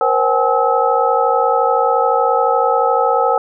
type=tone cluster; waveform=sine; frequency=477.4 / 529 / 769 / 843 / 1292 Hz; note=A#4 / C5 / G5 / G#5 / E6; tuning=+41 / +19 / -33 / +26 / -35 cents; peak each=-18 dBFS; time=0.01-3.38 s; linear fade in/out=2 ms; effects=none